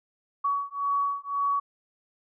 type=beating tone pair; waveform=sine; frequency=1127 / 1128.9 Hz; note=C#6 / C#6; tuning=+28 / +31 cents; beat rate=1.9 Hz; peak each=-28 dBFS; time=0.44-1.6 s; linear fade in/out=10 ms; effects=none